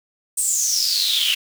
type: noise with high-pass filter sweep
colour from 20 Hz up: pink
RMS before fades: -20 dBFS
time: 0.37-1.35 s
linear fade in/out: 10 ms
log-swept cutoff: 8600 to 2800 Hz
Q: 9.7
effects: none